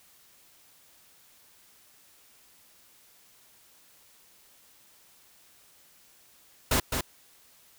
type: noise with echo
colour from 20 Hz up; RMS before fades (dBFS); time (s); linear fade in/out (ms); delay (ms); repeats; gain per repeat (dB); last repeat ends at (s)
pink; -24; 6.71-6.8; 5; 210; 1; -5; 7.01
effects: white hiss -59 dBFS RMS until 7.78 s